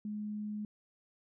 sine tone, 210.3 Hz, G#3, 22 cents sharp, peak -36 dBFS, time 0.05-0.65 s, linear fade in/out 2 ms, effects none

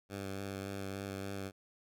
10% pulse tone with vibrato, 98 Hz, G2, in tune, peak -31 dBFS, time 0.09-1.52 s, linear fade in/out 50 ms, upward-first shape sine, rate 3.5 Hz, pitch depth 22 cents each way, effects none

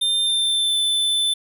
square tone with pitch glide, 3600 to 3524 Hz, A7 to A7, +39 to +2 cents, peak -18 dBFS, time 0.01-1.34 s, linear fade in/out 10 ms, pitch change -37 cents, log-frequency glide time 0.24-0.79 s, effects none

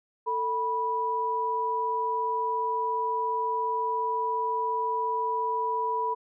sine tone pair together, 445.7 / 980 Hz, A4 / B5, +22 / -14 cents, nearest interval octave + major second, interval 1364 cents, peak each -32 / -26 dBFS, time 0.26-6.15 s, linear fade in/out 20 ms, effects none

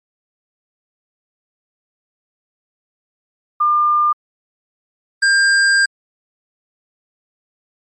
sine / square tone pair in turn, 1200 / 1598.8 Hz, D6 / G6, +37 / +34 cents, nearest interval perfect fourth, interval 497 cents, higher second, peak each -11 dBFS, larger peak neither, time 3.6-4.13 / 5.22-5.86 s, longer second, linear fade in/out 10 ms, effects MP3 48 kbps

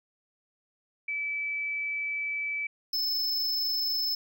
sine / square tone pair in turn, 2306 / 5246 Hz, D7 / E8, -32 / -9 cents, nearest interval octave + major second, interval 1423 cents, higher second, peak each -29 / -27 dBFS, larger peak second, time 1.08-2.67 / 2.93-4.15 s, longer first, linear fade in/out 5 ms, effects none

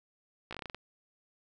slowing click train, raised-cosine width 0.3 ms, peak -24 dBFS, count 9, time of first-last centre 0.51-0.746 s, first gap 16 ms, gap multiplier 1.17, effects none

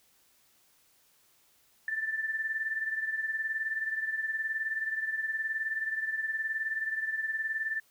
sine beating tone pair, 1767 / 1786 Hz, A6 / A6, +7 / +25 cents, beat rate 19 Hz, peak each -31 / -37 dBFS, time 1.88-7.8 s, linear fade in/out 2 ms, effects white hiss -66 dBFS RMS until 7.9 s

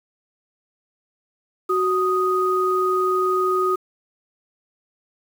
sine tone pair together, 371.9 / 1244.5 Hz, F#4 / D#6, +9 / 0 cents, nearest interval octave + major sixth, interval 2091 cents, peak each -20 dBFS, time 1.69-3.76 s, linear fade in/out 10 ms, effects 7-bit

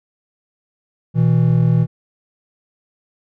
triangle tone pair together, 121.8 / 162.58 Hz, B2 / E3, -24 / -24 cents, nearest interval perfect fourth, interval 500 cents, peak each -12 dBFS, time 1.14-1.87 s, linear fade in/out 50 ms, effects none

